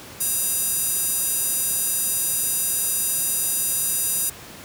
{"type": "tone with high-pass filter", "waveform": "square", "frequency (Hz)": 541, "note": "C#5", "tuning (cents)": -42, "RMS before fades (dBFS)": -23, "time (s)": [0.2, 4.3], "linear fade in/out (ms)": 10, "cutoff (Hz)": 9000, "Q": 1.9, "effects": ["pink hiss -40 dBFS RMS until 4.64 s", "high-pass 80 Hz 12 dB/octave"]}